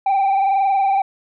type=tone with frequency modulation; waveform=sine; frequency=784 Hz; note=G5; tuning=in tune; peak=-11 dBFS; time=0.06-1.02 s; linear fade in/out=5 ms; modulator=21.6 Hz; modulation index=0.91; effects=tanh soft clip ceiling -13 dBFS